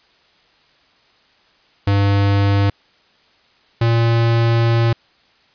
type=tone pair in turn; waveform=square; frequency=100 / 115.95 Hz; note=G2 / A#2; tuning=+35 / -9 cents; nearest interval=minor third; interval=256 cents; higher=second; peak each=-13 dBFS; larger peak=neither; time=1.87-2.7 / 3.81-4.93 s; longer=second; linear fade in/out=5 ms; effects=white hiss -55 dBFS RMS until 5.54 s + resampled to 11025 Hz